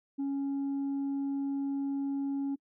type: tone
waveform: sine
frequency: 277.2 Hz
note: C#4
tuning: in tune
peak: -27 dBFS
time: 0.18-2.56 s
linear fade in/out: 20 ms
effects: noise-tail reverb RT60 0.1 s tail -24 dB re dry + tanh soft clip ceiling -29 dBFS